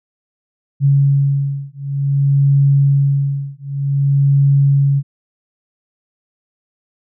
sine beating tone pair, 139.3 / 139.84 Hz, C#3 / C#3, +9 / +16 cents, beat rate 0.54 Hz, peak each -14 dBFS, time 0.8-5.03 s, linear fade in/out 50 ms, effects none

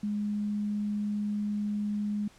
sine tone, 207.7 Hz, G#3, in tune, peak -28 dBFS, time 0.03-2.28 s, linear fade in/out 5 ms, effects pink hiss -58 dBFS RMS until 2.38 s + low-pass 9000 Hz 12 dB/octave

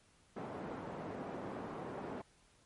pink band-pass noise, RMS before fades -44 dBFS, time 0.36-2.22 s, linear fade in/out 10 ms, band 200 to 920 Hz, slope 12 dB/octave, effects pink hiss -68 dBFS RMS until 2.65 s + MP3 48 kbps

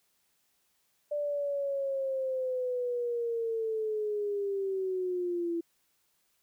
sine linear sweep, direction down, 590 to 334.3 Hz, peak -29 dBFS, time 1.11-5.61 s, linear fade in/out 10 ms, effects white hiss -73 dBFS RMS until 6.42 s

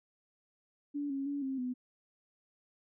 sine tone with pitch steps, 288.3 / 273.8 / 284.3 / 266.8 / 250.7 Hz, D4 / C#4 / C#4 / C4 / B3, -32 / -21 / +44 / +34 / +26 cents, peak -33 dBFS, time 0.94-1.74 s, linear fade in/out 20 ms, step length 160 ms, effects none

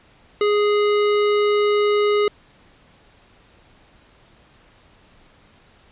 square tone, 415.3 Hz, G#4, in tune, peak -16 dBFS, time 0.41-2.28 s, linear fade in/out 2 ms, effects pink hiss -53 dBFS RMS until 5.91 s + resampled to 8000 Hz

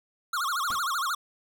square tone with vibrato, 1244.5 Hz, D#6, in tune, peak -27 dBFS, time 0.33-1.15 s, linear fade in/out 5 ms, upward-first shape sine, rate 13 Hz, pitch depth 270 cents each way
pink noise with exponential decay, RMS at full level -39 dBFS, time 0.7-0.89 s, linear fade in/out 0 ms, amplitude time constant 40 ms
effects none

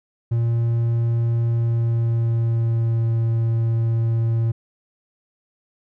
triangle tone with pitch glide, 116.54 to 114.47 Hz, A#2 to A#2, 0 to -31 cents, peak -15 dBFS, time 0.31-4.52 s, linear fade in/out 10 ms, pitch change -31 cents, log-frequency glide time 1.46-3.12 s, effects none

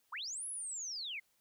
sine linear two-way sweep, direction up then down, 831 to 10910 to 1999 Hz, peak -39 dBFS, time 0.12-1.2 s, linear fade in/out 10 ms, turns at 0.47 s, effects white hiss -75 dBFS RMS until 1.4 s

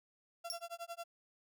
35% pulse tone with tremolo, 682 Hz, F5, 41 cents flat, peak -39 dBFS, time 0.44-1.04 s, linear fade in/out 10 ms, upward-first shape sine, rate 11 Hz, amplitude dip 100%
sawtooth tone with exponential decay, 5500 Hz, F8, 27 cents flat, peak -31 dBFS, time 0.5-0.62 s, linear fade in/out 0 ms, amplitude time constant 26 ms
effects none

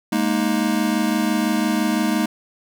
square chord, Ab suspended second, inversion none, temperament just, 207.7 / 233.6 / 311.5 Hz, Ab3 / Bb3 / Eb4, 0 / +4 / +2 cents, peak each -23 dBFS, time 0.12-2.26 s, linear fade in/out 5 ms, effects none

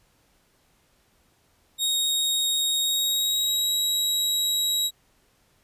sawtooth tone with pitch glide, 3749 to 3848 Hz, A#7 to B7, +9 to -46 cents, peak -19 dBFS, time 1.78-4.91 s, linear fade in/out 50 ms, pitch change +45 cents, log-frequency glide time 2.8-3.73 s, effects pink hiss -64 dBFS RMS until 5.63 s + resampled to 32000 Hz

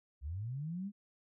sine linear sweep, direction up, 62.5 to 209.6 Hz, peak -37 dBFS, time 0.21-0.92 s, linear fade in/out 50 ms, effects none

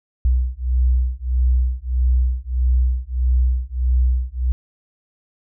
sine beating tone pair, 61.74 / 63.34 Hz, B1 / B1, 0 / +44 cents, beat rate 1.6 Hz, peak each -18 dBFS, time 0.25-4.52 s, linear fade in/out 0 ms, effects none

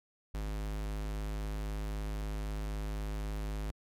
square tone, 51.91 Hz, G#1, in tune, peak -35 dBFS, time 0.34-3.71 s, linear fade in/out 5 ms, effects MP3 96 kbps

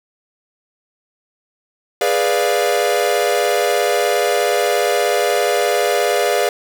45% pulse chord, G# diminished seventh, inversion none, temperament equal with one note detuned, 415.3 / 492.2 / 587.3 / 698.5 Hz, G#4 / B4 / D5 / F5, 0 / -6 / 0 / 0 cents, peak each -20 dBFS, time 2.01-6.49 s, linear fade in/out 2 ms, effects 8-bit

